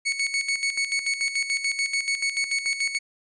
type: tone with tremolo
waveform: sawtooth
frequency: 2217 Hz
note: C#7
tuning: in tune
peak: -18 dBFS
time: 0.05-2.99 s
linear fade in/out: 20 ms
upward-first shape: square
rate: 6.9 Hz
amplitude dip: 65%
effects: resampled to 22050 Hz